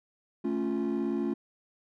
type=chord; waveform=triangle; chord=A augmented; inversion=none; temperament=equal; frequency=220 / 277.2 / 349.2 Hz; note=A3 / C#4 / E#4; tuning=0 / 0 / 0 cents; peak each=-29 dBFS; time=0.44-1.34 s; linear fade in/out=10 ms; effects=tanh soft clip ceiling -21 dBFS